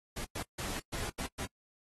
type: noise bursts at uneven times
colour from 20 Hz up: pink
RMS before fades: -39 dBFS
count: 6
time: 0.16-0.25 / 0.35-0.43 / 0.58-0.8 / 0.92-1.1 / 1.18-1.27 / 1.38-1.46 s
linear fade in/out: 10 ms
effects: noise-tail reverb RT60 0.1 s tail -25 dB re dry + AAC 32 kbps